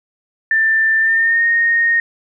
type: tone with pitch glide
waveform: sine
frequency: 1780 to 1854.5 Hz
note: A6 to A#6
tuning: +20 to -9 cents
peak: -11 dBFS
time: 0.51-2 s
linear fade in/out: 2 ms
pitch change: +71 cents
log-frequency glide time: 0.99-1.45 s
effects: none